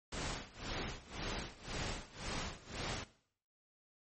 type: noise with tremolo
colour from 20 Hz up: pink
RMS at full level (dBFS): -39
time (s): 0.12-3.04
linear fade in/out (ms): 5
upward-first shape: sine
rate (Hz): 1.9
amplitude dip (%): 90
effects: noise-tail reverb RT60 0.6 s tail -17 dB re dry + MP3 32 kbps